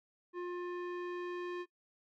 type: tone with low-pass filter sweep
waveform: square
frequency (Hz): 354.5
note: F4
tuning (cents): +26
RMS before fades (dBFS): -40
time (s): 0.33-1.66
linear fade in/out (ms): 50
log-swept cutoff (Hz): 1600 to 2800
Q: 0.96
effects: noise-tail reverb RT60 0.1 s tail -19 dB re dry